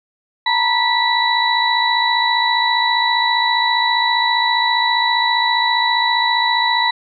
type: tone cluster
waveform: sine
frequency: 914 / 969 / 1962 / 3933 Hz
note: A#5 / B5 / B6 / B7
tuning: -34 / -33 / -12 / -8 cents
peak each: -19 dBFS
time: 0.46-6.91 s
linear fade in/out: 5 ms
effects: none